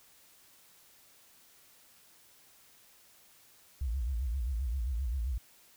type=tone with vibrato; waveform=sine; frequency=61.8 Hz; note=B1; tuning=2 cents sharp; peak=-30 dBFS; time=3.81-5.38 s; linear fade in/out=5 ms; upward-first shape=sine; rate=7.6 Hz; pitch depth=210 cents each way; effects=white hiss -61 dBFS RMS until 5.76 s